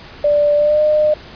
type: tone with pitch glide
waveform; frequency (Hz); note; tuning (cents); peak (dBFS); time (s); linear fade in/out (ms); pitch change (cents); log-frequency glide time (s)
sine; 587.3 to 607; D5 to D#5; 0 to -43; -10; 0.24-1.14; 5; +57; 0.56-0.81
effects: pink hiss -37 dBFS RMS until 1.35 s + resampled to 11025 Hz